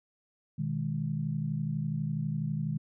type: chord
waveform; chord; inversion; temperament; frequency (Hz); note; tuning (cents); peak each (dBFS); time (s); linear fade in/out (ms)
sine; G# minor; first; equal; 123.47 / 155.56 / 207.7; B2 / D#3 / G#3; 0 / 0 / 0; -36 / -31 / -36; 0.58-2.78; 10
effects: none